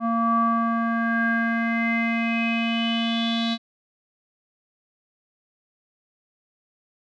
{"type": "tone with low-pass filter sweep", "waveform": "square", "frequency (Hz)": 230, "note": "A#3", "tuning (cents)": -23, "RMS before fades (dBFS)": -23, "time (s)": [0, 3.58], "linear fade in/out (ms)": 50, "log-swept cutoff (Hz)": [1000, 3900], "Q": 8, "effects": []}